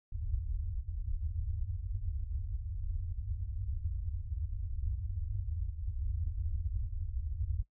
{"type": "low-pass noise", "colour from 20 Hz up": "white", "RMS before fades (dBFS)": -36, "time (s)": [0.12, 7.63], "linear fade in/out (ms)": 5, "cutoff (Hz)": 100, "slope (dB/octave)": 96, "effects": ["noise-tail reverb RT60 0.1 s tail -19 dB re dry"]}